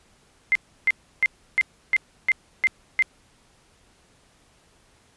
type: tone bursts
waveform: sine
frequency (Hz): 2085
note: C7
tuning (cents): -7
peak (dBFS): -15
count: 8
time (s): 0.52-3.024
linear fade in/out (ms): 0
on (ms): 33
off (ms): 320
effects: pink hiss -59 dBFS RMS until 5.16 s + resampled to 24000 Hz